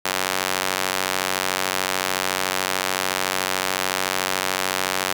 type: tone with high-pass filter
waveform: sawtooth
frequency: 93.7 Hz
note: F#2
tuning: 22 cents sharp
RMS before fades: -24 dBFS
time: 0.05-5.13 s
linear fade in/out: 5 ms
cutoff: 770 Hz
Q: 0.5
effects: none